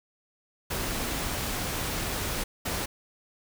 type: noise bursts at uneven times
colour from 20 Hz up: pink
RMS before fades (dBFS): -31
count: 2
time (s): 0.7-2.44 / 2.65-2.86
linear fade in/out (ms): 10
effects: none